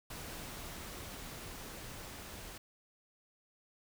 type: noise with level ramp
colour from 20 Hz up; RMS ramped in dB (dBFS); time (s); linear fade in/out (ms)
pink; -45 to -48; 0.1-2.58; 5
effects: none